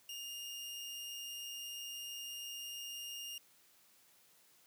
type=tone; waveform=sawtooth; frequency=2829 Hz; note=F7; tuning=22 cents sharp; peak=-40 dBFS; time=0.09-3.38 s; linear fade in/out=2 ms; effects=white hiss -67 dBFS RMS until 4.66 s + high-pass 100 Hz 12 dB/octave